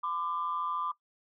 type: tone pair together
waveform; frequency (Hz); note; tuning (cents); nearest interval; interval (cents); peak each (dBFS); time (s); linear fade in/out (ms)
sine; 1013.9 / 1187; B5 / D6; +45 / +18; minor third; 273; -34 / -31; 0.03-0.92; 10
effects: noise-tail reverb RT60 0.1 s tail -19 dB re dry + tanh soft clip ceiling -23 dBFS